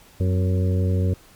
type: harmonic tone with a mistuned harmonic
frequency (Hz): 92.5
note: F#2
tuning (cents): 0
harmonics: 1 / 2 / 3 / 4 / 5 / 6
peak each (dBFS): -18 / -27 / -32 / -33 / -32 / -36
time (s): 0.2-1.14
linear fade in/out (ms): 5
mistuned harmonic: 3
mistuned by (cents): -79
effects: pink hiss -51 dBFS RMS until 1.35 s + MP3 96 kbps